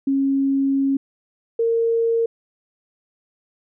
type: tone pair in turn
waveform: sine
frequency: 273.2 / 459.5 Hz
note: C#4 / A#4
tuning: -25 / -25 cents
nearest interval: major sixth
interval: 900 cents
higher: second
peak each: -16 dBFS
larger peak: neither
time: 0.07-0.97 / 1.59-2.26 s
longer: first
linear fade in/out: 5 ms
effects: none